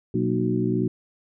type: harmonic tone with a mistuned harmonic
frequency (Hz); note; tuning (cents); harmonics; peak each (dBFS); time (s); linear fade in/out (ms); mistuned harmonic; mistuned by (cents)
61.74; B1; 0; 2 / 3 / 4 / 5 / 6; -27 / -27 / -27 / -27 / -27; 0.14-0.88; 5; 4; -84
effects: none